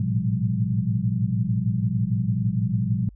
sine tone cluster, 108.5 / 115 / 126.3 / 174.5 / 198.5 Hz, A2 / A#2 / B2 / F3 / G3, -24 / -23 / +39 / -1 / +22 cents, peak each -29 / -25 / -27 / -27 / -28 dBFS, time 0-3.09 s, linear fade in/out 5 ms, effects added 50 Hz sine -44 dBFS peak until 3.15 s

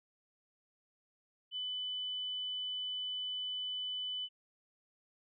sine tone, 3000 Hz, F#7, 23 cents sharp, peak -36 dBFS, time 1.51-4.29 s, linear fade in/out 50 ms, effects none

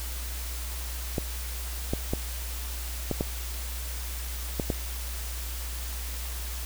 clicks, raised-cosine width 2 ms, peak -13 dBFS, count 7, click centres 1.182 / 1.935 / 2.135 / 3.113 / 3.209 / 4.598 / 4.702 s, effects added 60 Hz sine -33 dBFS peak until 6.65 s + white hiss -39 dBFS RMS until 6.65 s

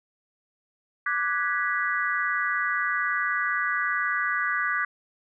sine chord, G# half-diminished seventh, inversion second, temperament equal with one note detuned, 1174.7 / 1480 / 1661.2 / 1958.5 Hz, D6 / F#6 / G#6 / B6, 0 / 0 / 0 / -15 cents, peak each -29 dBFS, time 1.06-4.85 s, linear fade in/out 5 ms, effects none

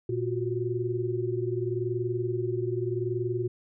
sine tone cluster, 118.3 / 353.4 / 374.2 Hz, A#2 / F4 / F#4, +26 / +21 / +20 cents, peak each -31 dBFS, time 0.09-3.48 s, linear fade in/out 5 ms, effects none

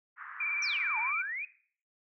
white band-pass noise, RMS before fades -45 dBFS, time 0.16-1.14 s, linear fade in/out 50 ms, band 1100 to 1800 Hz, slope 48 dB/octave
sine tone with vibrato, 2349 Hz, D7, in tune, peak -30 dBFS, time 0.4-1.22 s, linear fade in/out 5 ms, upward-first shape triangle, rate 18 Hz, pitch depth 53 cents each way
sine exponential two-way sweep, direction down then up, 6100 to 850 to 2554 Hz, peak -34 dBFS, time 0.62-1.45 s, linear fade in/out 5 ms, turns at 0.98 s
effects noise-tail reverb RT60 0.5 s tail -17 dB re dry

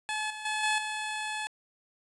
15% pulse tone with level steps, 858 Hz, A5, 44 cents flat, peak -24 / -32 / -23 / -19 / -26 dBFS, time 0.09-1.47 s, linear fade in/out 0 ms, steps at 0.3 / 0.45 / 0.63 / 0.78 s, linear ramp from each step 5 ms, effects resampled to 24000 Hz + 10-bit

